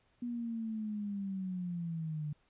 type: linear sweep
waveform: sine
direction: down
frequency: 243.2 to 147.1 Hz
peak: -35 dBFS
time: 0.22-2.33 s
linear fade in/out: 5 ms
effects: pink hiss -72 dBFS RMS until 2.49 s + resampled to 8000 Hz